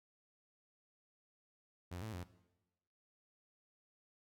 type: tone with pitch steps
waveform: sawtooth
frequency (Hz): 88.8 / 110 / 88.8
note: F2 / A2 / F2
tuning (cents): +29 / 0 / +29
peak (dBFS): -39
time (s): 1.91-2.24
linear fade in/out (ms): 10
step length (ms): 110
effects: noise-tail reverb RT60 1.0 s tail -17 dB re dry